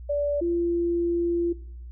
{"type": "tone pair in turn", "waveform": "sine", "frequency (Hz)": [579, 342.9], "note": ["D5", "F4"], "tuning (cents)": [-25, -32], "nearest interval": "major sixth", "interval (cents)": 907, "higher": "first", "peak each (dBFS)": -22, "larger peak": "neither", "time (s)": [[0.09, 0.41], [0.41, 1.53]], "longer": "second", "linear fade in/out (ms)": 10, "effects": ["noise-tail reverb RT60 0.6 s tail -17 dB re dry", "added 60 Hz sine -37 dBFS peak until 1.91 s"]}